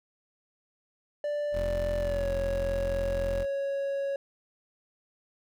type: tone with pitch glide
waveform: triangle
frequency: 587.3 to 554.3 Hz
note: D5 to C#5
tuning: 0 to 0 cents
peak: -26 dBFS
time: 1.24-4.16 s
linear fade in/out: 2 ms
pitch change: -100 cents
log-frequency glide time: 1.98-2.32 s
type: tone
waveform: 30% pulse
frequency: 43.65 Hz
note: F1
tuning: in tune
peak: -29 dBFS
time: 1.52-3.46 s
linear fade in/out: 50 ms
effects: none